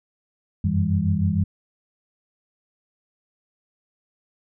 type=tone cluster; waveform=sine; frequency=90 / 96.5 / 163.7 / 199.5 Hz; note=F#2 / G2 / E3 / G3; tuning=-47 / -27 / -12 / +31 cents; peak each=-24 dBFS; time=0.64-1.44 s; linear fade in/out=5 ms; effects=none